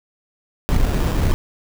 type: noise with sample-and-hold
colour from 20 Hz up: brown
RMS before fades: -17 dBFS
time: 0.69-1.34 s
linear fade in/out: 0 ms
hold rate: 2100 Hz
effects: none